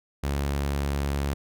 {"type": "tone", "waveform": "sawtooth", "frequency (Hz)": 70.4, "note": "C#2", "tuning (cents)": 27, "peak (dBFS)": -21, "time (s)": [0.23, 1.34], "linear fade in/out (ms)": 10, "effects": []}